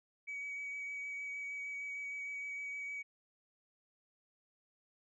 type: tone with vibrato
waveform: sine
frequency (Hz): 2268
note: C#7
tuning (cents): +39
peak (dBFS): -38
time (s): 0.27-3.03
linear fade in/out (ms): 20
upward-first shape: triangle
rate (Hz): 6.5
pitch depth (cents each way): 15
effects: tanh soft clip ceiling -37 dBFS